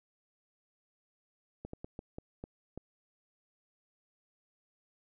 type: slowing click train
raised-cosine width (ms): 2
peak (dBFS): -28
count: 7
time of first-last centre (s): 1.65-2.776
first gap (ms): 84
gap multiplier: 1.32
effects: none